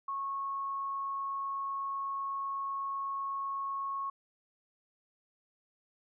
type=tone; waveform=sine; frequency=1098 Hz; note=C#6; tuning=17 cents flat; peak=-33 dBFS; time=0.08-4.1 s; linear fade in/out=5 ms; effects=none